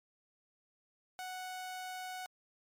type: tone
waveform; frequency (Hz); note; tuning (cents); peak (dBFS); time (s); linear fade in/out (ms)
sawtooth; 740; F#5; 0; -37; 1.19-2.26; 0
effects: MP3 64 kbps